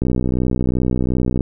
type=click train; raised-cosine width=3 ms; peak=-6 dBFS; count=88; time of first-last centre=0.02-1.408 s; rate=62.7 Hz; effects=none